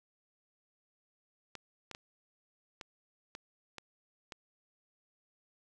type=clicks; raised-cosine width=0.2 ms; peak=-26 dBFS; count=7; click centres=1.553 / 1.913 / 1.949 / 2.812 / 3.351 / 3.783 / 4.322 s; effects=none